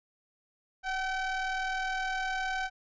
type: ring-modulated tone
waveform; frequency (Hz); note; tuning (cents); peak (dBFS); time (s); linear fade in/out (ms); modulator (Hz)
square; 386.6; G4; -24; -28; 0.83-2.7; 50; 1140
effects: resampled to 16000 Hz